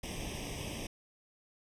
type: noise with comb filter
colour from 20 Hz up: pink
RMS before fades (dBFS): -40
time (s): 0.03-0.87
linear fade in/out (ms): 5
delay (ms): 0.35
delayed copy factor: +0.95
effects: low-pass 10000 Hz 12 dB/octave